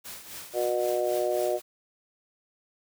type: noise with tremolo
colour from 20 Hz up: white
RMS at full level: -39 dBFS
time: 0.04-1.62 s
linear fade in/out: 20 ms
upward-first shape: triangle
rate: 3.8 Hz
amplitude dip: 70%
type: harmonic tone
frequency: 121.8 Hz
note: B2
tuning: 24 cents flat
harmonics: 3 / 4 / 5 / 6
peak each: -29 / -32 / -27 / -34 dBFS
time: 0.53-1.6 s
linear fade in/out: 50 ms
effects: none